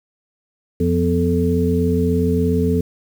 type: harmonic tone with a mistuned harmonic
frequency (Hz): 87.31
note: F2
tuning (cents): 0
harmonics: 1 / 2 / 3 / 5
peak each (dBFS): -20 / -20 / -20 / -20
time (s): 0.8-2.81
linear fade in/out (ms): 5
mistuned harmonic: 3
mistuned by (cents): -71
effects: 7-bit